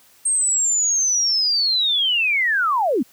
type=linear sweep; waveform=sine; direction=down; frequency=8590 to 204.2 Hz; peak=-16 dBFS; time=0.25-3.03 s; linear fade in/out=10 ms; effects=white hiss -53 dBFS RMS until 3.12 s + high-pass 80 Hz 12 dB/octave